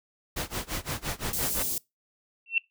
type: noise with tremolo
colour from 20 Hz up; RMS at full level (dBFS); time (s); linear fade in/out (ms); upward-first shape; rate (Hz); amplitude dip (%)
pink; -30; 0.36-1.63; 10; sine; 5.8; 95
type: band-stop noise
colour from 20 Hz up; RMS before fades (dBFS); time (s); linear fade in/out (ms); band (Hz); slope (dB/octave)
white; -30; 1.33-1.78; 2; 390 to 5800; 12
type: tone with exponential growth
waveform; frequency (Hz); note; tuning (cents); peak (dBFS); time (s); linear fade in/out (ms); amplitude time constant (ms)
sine; 2705; E7; +44; -17; 2.46-2.58; 2; 24
effects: noise-tail reverb RT60 0.2 s tail -23 dB re dry